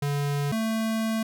square tone pair in turn, 143.3 / 222.4 Hz, D3 / A3, -42 / +19 cents, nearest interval minor sixth, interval 761 cents, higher second, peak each -25 dBFS, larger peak neither, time 0.02-0.52 / 0.52-1.23 s, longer second, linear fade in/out 5 ms, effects none

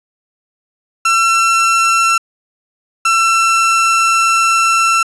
30% pulse tone pair in turn, 1348 / 1343.1 Hz, E6 / E6, +38 / +32 cents, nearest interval unison, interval 6 cents, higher first, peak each -7 dBFS, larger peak neither, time 1.05-2.18 / 3.05-5.03 s, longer second, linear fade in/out 5 ms, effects resampled to 24000 Hz + 7-bit

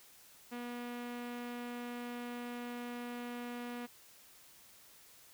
sawtooth tone with low-pass filter, 241.8 Hz, B3, 36 cents flat, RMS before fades -43 dBFS, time 0.51-3.87 s, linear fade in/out 20 ms, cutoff 2800 Hz, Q 1.2, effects white hiss -60 dBFS RMS until 5.33 s

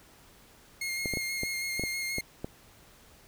sawtooth tone with vibrato, 2139 Hz, C7, 38 cents sharp, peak -28 dBFS, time 0.81-2.21 s, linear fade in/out 5 ms, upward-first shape square, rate 6.2 Hz, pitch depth 16 cents each way
clicks, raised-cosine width 2 ms, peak -20 dBFS, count 8, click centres 1.058 / 1.137 / 1.172 / 1.434 / 1.796 / 1.837 / 2.184 / 2.445 s
effects pink hiss -57 dBFS RMS until 3.27 s

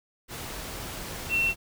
sine tone in noise, 2708 Hz, E7, 46 cents sharp, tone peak -22 dBFS, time 1.29-1.54 s, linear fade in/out 50 ms, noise pink, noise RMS -37 dBFS, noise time 0.28-1.56 s, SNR +12 dB, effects none

